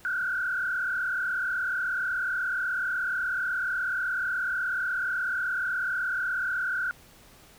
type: tone with frequency modulation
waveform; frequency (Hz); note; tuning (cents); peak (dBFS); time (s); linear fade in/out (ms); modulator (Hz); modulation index
sine; 1480; F#6; 0; -26; 0.05-6.91; 0; 36.4; 2
effects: pink hiss -54 dBFS RMS until 7.58 s